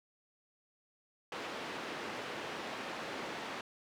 pink band-pass noise, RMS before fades -42 dBFS, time 1.32-3.61 s, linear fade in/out 2 ms, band 300 to 3200 Hz, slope 12 dB/octave, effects none

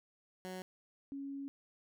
15% pulse / sine tone pair in turn, 185 / 277.2 Hz, F#3 / C#4, 0 / 0 cents, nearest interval perfect fifth, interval 700 cents, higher second, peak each -36 / -40 dBFS, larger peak first, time 0.45-0.62 / 1.12-1.48 s, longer second, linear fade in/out 0 ms, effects none

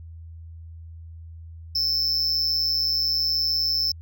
triangle tone with amplitude modulation, 5274 Hz, E8, in tune, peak -16 dBFS, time 1.75-3.92 s, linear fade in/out 5 ms, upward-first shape sine, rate 159 Hz, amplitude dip 80%, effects added 82 Hz sine -38 dBFS peak until 4.01 s

